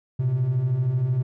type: beating tone pair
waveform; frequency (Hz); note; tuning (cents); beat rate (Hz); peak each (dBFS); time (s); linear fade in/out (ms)
triangle; 116.54 / 129.54; A#2 / C3; 0 / -17; 13; -25 / -18; 0.19-1.23; 10
effects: tanh soft clip ceiling -14 dBFS